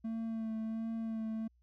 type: tone with vibrato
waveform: triangle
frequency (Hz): 223.5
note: A3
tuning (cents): +27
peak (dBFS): -33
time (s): 0.04-1.48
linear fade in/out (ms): 10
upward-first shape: sine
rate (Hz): 1.4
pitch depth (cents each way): 21
effects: added 60 Hz sine -66 dBFS peak until 1.62 s